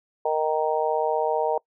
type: harmonic tone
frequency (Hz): 155.56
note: D#3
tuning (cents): 0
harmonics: 3 / 4 / 5 / 6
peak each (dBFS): -25 / -26 / -27 / -28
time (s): 0.25-1.58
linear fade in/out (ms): 5
effects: noise-tail reverb RT60 0.1 s tail -24 dB re dry